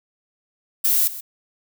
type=noise with echo; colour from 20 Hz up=violet; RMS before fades=-18 dBFS; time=0.84-1.08 s; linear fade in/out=10 ms; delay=130 ms; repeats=1; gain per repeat=-15 dB; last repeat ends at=1.21 s; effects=none